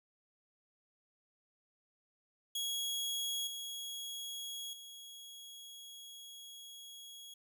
sawtooth tone with level steps, 3322 Hz, G#7, in tune, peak -32 / -38 / -46 dBFS, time 2.55-7.34 s, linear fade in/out 5 ms, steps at 3.47 / 4.73 s, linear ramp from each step 2 ms, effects none

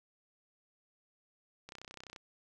click train, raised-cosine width 0.2 ms, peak -30 dBFS, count 16, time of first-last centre 1.69-2.162 s, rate 31.8 Hz, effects none

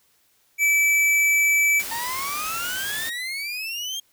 square tone, 2308 Hz, D7, 31 cents flat, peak -17 dBFS, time 0.58-1.83 s, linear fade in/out 50 ms
white noise, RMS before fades -32 dBFS, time 1.79-3.1 s, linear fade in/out 10 ms
30% pulse exponential sweep, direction up, 904 to 3248 Hz, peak -25 dBFS, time 1.91-4 s, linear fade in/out 5 ms
effects white hiss -63 dBFS RMS until 4.12 s

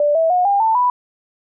sine tone with pitch steps, 587.3 / 651.7 / 723.1 / 802.3 / 890.2 / 987.7 Hz, D5 / E5 / F#5 / G5 / A5 / B5, 0 / -20 / -40 / +40 / +20 / 0 cents, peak -12 dBFS, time 0-0.9 s, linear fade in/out 2 ms, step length 150 ms, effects none

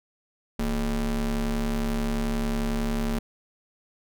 square ring-modulated tone, 96.4 Hz, G2, 28 cents flat, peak -22 dBFS, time 0.59-3.19 s, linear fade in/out 5 ms, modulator 132 Hz, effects none

